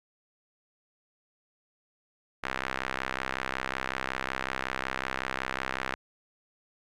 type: tone with band-pass filter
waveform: sawtooth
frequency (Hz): 65.41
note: C2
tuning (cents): 0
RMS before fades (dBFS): -34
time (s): 2.43-5.95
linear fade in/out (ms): 10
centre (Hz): 1700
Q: 1.4
effects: none